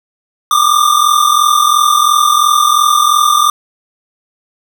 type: tone pair together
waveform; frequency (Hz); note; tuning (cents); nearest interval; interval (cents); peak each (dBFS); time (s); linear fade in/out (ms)
square; 1174.7 / 1217.6; D6 / D#6; 0 / -38; minor second; 62; -11; 0.51-3.5; 2
effects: none